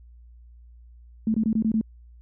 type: tone bursts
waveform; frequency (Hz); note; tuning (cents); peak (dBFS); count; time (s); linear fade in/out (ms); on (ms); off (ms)
sine; 220; A3; 0; -19; 6; 1.27-1.812; 2; 72; 22
effects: added 59 Hz sine -46 dBFS peak until 2.21 s